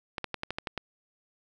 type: clicks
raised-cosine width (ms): 0.3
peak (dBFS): -16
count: 8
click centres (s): 0.182 / 0.243 / 0.343 / 0.434 / 0.506 / 0.585 / 0.672 / 0.777
effects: none